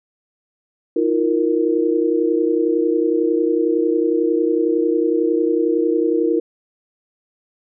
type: chord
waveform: sine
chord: Eb suspended second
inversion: none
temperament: equal with one note detuned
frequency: 318.2 / 349.2 / 466.2 Hz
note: Eb4 / F4 / Bb4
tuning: +39 / 0 / 0 cents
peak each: -19 dBFS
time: 0.96-6.4 s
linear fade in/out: 5 ms
effects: none